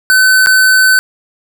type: tone with dropouts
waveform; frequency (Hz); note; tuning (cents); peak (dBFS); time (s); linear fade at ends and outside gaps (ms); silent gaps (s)
square; 1519; F#6; +45; -6; 0.1-0.99; 0; 0.461-0.47
effects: none